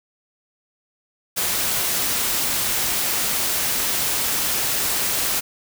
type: noise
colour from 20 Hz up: white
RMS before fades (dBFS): -22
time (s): 1.36-5.41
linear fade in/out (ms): 20
effects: none